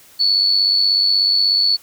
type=tone with amplitude modulation; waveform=sine; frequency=4435 Hz; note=C#8; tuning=in tune; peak=-10 dBFS; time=0.19-1.77 s; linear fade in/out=20 ms; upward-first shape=sine; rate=96.5 Hz; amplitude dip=50%; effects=white hiss -47 dBFS RMS until 1.82 s